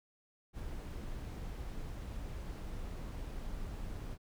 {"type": "noise", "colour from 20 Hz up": "brown", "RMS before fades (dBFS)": -42, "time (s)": [0.53, 4.18], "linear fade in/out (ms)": 50, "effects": []}